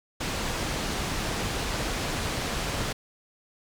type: low-pass noise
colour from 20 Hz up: pink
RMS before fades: -30 dBFS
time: 0.2-2.93 s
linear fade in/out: 10 ms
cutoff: 7400 Hz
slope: 12 dB/octave
effects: none